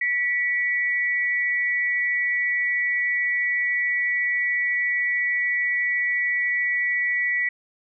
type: tone pair together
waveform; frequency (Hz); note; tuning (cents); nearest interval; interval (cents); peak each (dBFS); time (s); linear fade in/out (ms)
sine; 1952.3 / 2246; B6 / C#7; -20 / +22; major second; 242; -21 / -28; 0.01-7.49; 5
effects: none